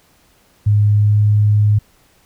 sine tone with pitch glide, 104.1 to 104.76 Hz, G#2 to G#2, +5 to +16 cents, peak -9 dBFS, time 0.66-1.79 s, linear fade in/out 10 ms, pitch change +11 cents, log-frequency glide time 0.95-1.19 s, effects pink hiss -54 dBFS RMS until 2.25 s

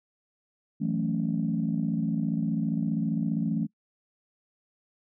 sine chord, F# minor seventh, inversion third, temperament equal, 164.81 / 185 / 220 / 277.2 Hz, E3 / F#3 / A3 / C#4, 0 / 0 / 0 / 0 cents, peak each -29 / -32 / -28 / -32 dBFS, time 0.8-3.67 s, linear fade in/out 20 ms, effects noise-tail reverb RT60 0.1 s tail -23 dB re dry + tanh soft clip ceiling -16 dBFS

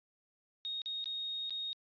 sine tone with dropouts, 3729 Hz, A#7, in tune, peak -36 dBFS, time 0.65-1.73 s, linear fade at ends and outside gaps 0 ms, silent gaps 0.818-0.859 / 1.042-1.058 / 1.496-1.506 s, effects resampled to 11025 Hz

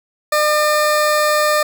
20% pulse tone, 603 Hz, D5, 46 cents sharp, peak -8 dBFS, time 0.32-1.63 s, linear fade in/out 5 ms, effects none

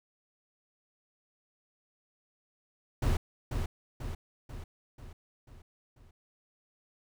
brown noise with echo, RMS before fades -27 dBFS, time 3.02-3.17 s, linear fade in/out 5 ms, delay 490 ms, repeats 6, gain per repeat -5 dB, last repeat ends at 6.11 s, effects none

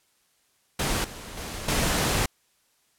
pink noise with level steps, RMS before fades -26 / -40 / -35 / -24 dBFS, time 0.79-2.26 s, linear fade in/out 5 ms, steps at 1.04 / 1.37 / 1.68 s, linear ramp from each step 5 ms, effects white hiss -67 dBFS RMS until 2.98 s + low-pass 12000 Hz 12 dB/octave

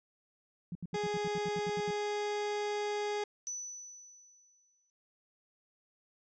sine tone bursts, 173.2 Hz, F3, 14 cents flat, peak -36 dBFS, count 12, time 0.72-1.907 s, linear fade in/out 2 ms, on 32 ms, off 73 ms
30% pulse tone, 415.3 Hz, G#4, in tune, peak -30 dBFS, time 0.94-3.24 s, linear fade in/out 5 ms
sine tone with exponential decay, 5970 Hz, F#8, 15 cents sharp, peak -35 dBFS, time 3.47-4.9 s, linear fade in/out 0 ms, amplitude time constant 310 ms
effects resampled to 16000 Hz

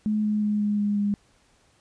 sine tone with pitch steps, 212.9 / 211.1 / 209.2 / 207.4 / 205.6 / 203.9 Hz, G#3 / G#3 / G#3 / G#3 / G#3 / G#3, +43 / +29 / +13 / -2 / -17 / -32 cents, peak -21 dBFS, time 0.06-1.14 s, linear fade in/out 0 ms, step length 180 ms, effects pink hiss -62 dBFS RMS until 1.8 s + resampled to 22050 Hz

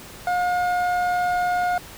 triangle tone pair together, 714.2 / 1438 Hz, F5 / F#6, +39 / -50 cents, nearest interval octave, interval 1211 cents, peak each -18 / -26 dBFS, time 0.27-1.78 s, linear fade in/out 2 ms, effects pink hiss -41 dBFS RMS until 1.97 s

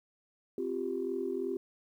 sine chord, C suspended fourth, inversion none, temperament equal, 261.6 / 349.2 / 392 Hz, C4 / F4 / G4, 0 / 0 / 0 cents, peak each -38 / -36 / -34 dBFS, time 0.58-1.57 s, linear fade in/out 2 ms, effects tanh soft clip ceiling -22 dBFS + 11-bit

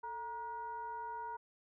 sine tone with frequency modulation, 944 Hz, A#5, 22 cents sharp, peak -40 dBFS, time 0.03-1.37 s, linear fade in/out 10 ms, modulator 502 Hz, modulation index 0.52, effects none

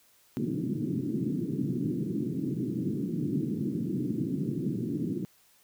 white band-pass noise, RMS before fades -31 dBFS, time 0.37-5.25 s, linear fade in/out 0 ms, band 120 to 340 Hz, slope 48 dB/octave, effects white hiss -63 dBFS RMS until 5.63 s

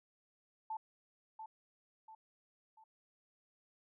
sine tone with echo, 880 Hz, A5, in tune, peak -38 dBFS, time 0.7-0.77 s, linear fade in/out 5 ms, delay 690 ms, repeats 3, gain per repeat -7 dB, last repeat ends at 2.84 s, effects none

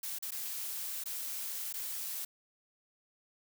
blue noise with dropouts, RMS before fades -39 dBFS, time 0.03-2.25 s, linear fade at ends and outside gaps 5 ms, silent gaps 0.187-0.224 / 0.308-0.318 / 1.039-1.057 / 1.728-1.738 s, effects none

